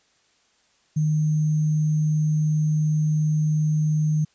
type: tone with sample-and-hold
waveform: sine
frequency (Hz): 153.8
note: D#3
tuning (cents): -20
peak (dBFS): -18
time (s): 0.96-4.25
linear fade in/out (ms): 10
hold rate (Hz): 6300
effects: white hiss -63 dBFS RMS until 4.34 s + resampled to 16000 Hz